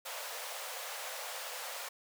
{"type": "high-pass noise", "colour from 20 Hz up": "pink", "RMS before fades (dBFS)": -42, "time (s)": [0.05, 1.89], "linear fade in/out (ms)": 10, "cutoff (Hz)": 480, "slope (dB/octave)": 96, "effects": []}